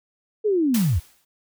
sine linear sweep, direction down, 441.5 to 65 Hz, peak -17 dBFS, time 0.44-1 s, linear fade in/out 20 ms
white noise with exponential decay, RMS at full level -27 dBFS, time 0.74-1.25 s, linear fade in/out 5 ms, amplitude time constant 110 ms
effects none

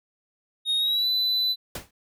triangle tone with pitch glide, 3729 to 3997 Hz, A#7 to B7, 0 to +20 cents, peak -20 dBFS, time 0.65-1.56 s, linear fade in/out 50 ms, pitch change +120 cents, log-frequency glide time 0.77-1.08 s
pink noise with exponential decay, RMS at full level -29 dBFS, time 1.75-1.91 s, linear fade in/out 5 ms, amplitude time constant 34 ms
effects none

